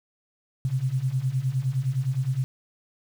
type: beating tone pair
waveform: sine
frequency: 125.1 / 134.8 Hz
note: B2 / C#3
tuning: +23 / -48 cents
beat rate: 9.7 Hz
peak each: -27 / -25 dBFS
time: 0.65-2.44 s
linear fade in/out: 0 ms
effects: 8-bit